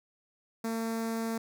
sawtooth tone with notch filter, 226.4 Hz, A3, 50 cents sharp, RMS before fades -33 dBFS, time 0.64-1.38 s, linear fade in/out 5 ms, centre 3000 Hz, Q 1.3, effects none

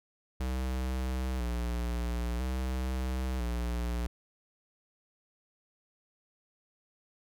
square tone with vibrato, 61.74 Hz, B1, in tune, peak -31 dBFS, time 0.4-4.07 s, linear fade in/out 5 ms, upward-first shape square, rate 0.5 Hz, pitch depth 64 cents each way, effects none

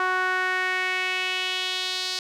sawtooth tone with band-pass filter sweep, 370 Hz, F#4, in tune, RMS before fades -26 dBFS, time 0-2.19 s, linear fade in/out 2 ms, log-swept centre 1300 to 4500 Hz, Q 2.7, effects none

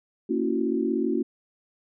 sine chord, F# dominant seventh, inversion first, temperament just, 231.2 / 277.5 / 333 / 370 Hz, A#3 / C#4 / E4 / F#4, -14 / +2 / +18 / 0 cents, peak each -28 dBFS, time 0.29-1.23 s, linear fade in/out 10 ms, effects none

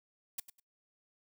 blue noise with echo, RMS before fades -37 dBFS, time 0.38-0.4 s, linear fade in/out 5 ms, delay 100 ms, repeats 2, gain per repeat -13 dB, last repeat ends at 0.6 s, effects noise-tail reverb RT60 0.2 s tail -25 dB re dry

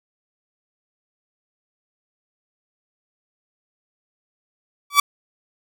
sawtooth tone with exponential growth, 1150 Hz, D6, 37 cents flat, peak -3 dBFS, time 4.9-5 s, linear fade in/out 5 ms, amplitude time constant 20 ms, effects none

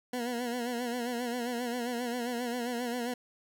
20% pulse tone with vibrato, 241.8 Hz, B3, 36 cents flat, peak -27 dBFS, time 0.13-3.14 s, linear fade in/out 5 ms, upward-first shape sine, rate 7.5 Hz, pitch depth 66 cents each way, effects none

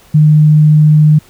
sine tone, 152.4 Hz, D#3, 36 cents flat, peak -3 dBFS, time 0.14-1.19 s, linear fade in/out 10 ms, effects pink hiss -44 dBFS RMS until 1.29 s

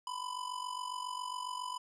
square tone with amplitude modulation, 1000 Hz, B5, 21 cents sharp, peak -35 dBFS, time 0.07-1.78 s, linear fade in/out 2 ms, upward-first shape sine, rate 47.3 Hz, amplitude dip 75%, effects resampled to 24000 Hz

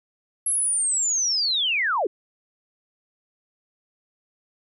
sine linear sweep, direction down, 11175 to 329.6 Hz, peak -20 dBFS, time 0.46-2.07 s, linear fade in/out 5 ms, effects none

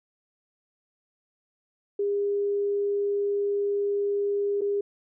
sine tone with dropouts, 404.9 Hz, G#4, 44 cents flat, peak -23 dBFS, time 1.99-4.81 s, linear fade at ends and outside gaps 5 ms, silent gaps 4.61-4.616 s, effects none

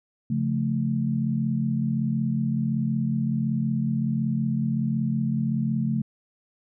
sine chord, Db augmented, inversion none, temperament equal, 138.59 / 174.61 / 220 Hz, Db3 / F3 / A3, 0 / 0 / 0 cents, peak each -26 / -30 / -25 dBFS, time 0.3-6.02 s, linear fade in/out 5 ms, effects none

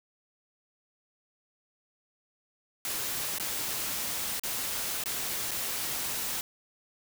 white noise with dropouts, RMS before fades -33 dBFS, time 2.85-6.41 s, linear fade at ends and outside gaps 1 ms, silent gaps 3.384-3.398 / 4.396-4.435 / 5.038-5.058 / 5.51-5.515 s, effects none

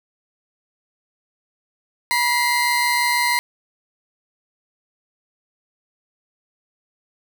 30% pulse tone pair together, 966.5 / 2079 Hz, B5 / C7, -38 / -12 cents, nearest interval octave + minor second, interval 1326 cents, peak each -17 dBFS, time 2.11-3.39 s, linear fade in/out 0 ms, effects none

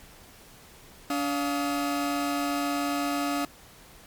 40% pulse tone cluster, 286.2 / 702 / 1264 Hz, D4 / F5 / D#6, -45 / +9 / +27 cents, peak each -27 / -31 / -33 dBFS, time 1.1-3.45 s, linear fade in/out 2 ms, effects pink hiss -51 dBFS RMS until 4.06 s + MP3 96 kbps

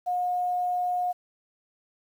sine tone with quantisation, 719 Hz, F#5, 50 cents flat, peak -24 dBFS, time 0.06-1.13 s, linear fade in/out 20 ms, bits 9, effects none

